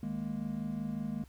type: chord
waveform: triangle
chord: D# suspended fourth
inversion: none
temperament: equal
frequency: 155.56 / 207.7 / 233.1 Hz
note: D#3 / G#3 / A#3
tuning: 0 / 0 / 0 cents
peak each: -39 / -35 / -36 dBFS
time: 0.03-1.24 s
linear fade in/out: 2 ms
effects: added 66 Hz sine -54 dBFS peak until 1.28 s + pink hiss -65 dBFS RMS until 1.28 s